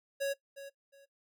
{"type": "tone with echo", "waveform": "square", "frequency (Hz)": 554.4, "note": "C#5", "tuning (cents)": 0, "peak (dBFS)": -31, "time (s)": [0.2, 0.34], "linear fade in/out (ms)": 20, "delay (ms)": 360, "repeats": 2, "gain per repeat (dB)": -13, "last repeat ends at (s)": 1.06, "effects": ["noise-tail reverb RT60 0.1 s tail -18 dB re dry"]}